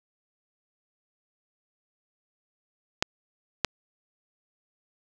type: clicks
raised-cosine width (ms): 0.2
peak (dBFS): -4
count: 2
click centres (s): 3.025 / 3.647
effects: none